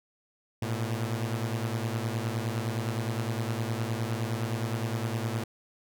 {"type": "beating tone pair", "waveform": "sawtooth", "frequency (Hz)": [110, 119.7], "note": ["A2", "A#2"], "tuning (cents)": [0, 46], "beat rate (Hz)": 9.7, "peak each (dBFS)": [-27, -29], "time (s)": [0.62, 5.44], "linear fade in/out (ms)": 5, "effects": []}